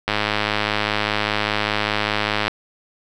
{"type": "click train", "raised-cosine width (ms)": 0.3, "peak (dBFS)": -3, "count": 253, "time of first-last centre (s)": [0.08, 2.48], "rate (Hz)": 105, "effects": []}